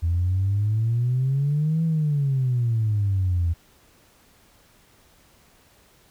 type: exponential two-way sweep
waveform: sine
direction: up then down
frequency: 82.41 to 164.81 to 82.41 Hz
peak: -18 dBFS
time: 0.02-3.54 s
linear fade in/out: 20 ms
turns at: 1.84 s
effects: tanh soft clip ceiling -15 dBFS + pink hiss -57 dBFS RMS until 6.1 s